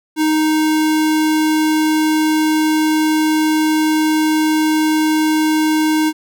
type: tone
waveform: square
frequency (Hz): 311.1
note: D#4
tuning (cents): 0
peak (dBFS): -13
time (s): 0.16-6.13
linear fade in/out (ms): 50
effects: none